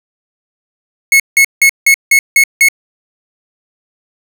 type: tone bursts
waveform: 45% pulse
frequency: 2186 Hz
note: C#7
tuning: 25 cents flat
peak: -4 dBFS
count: 7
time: 1.12-2.686 s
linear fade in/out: 2 ms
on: 78 ms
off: 170 ms
effects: none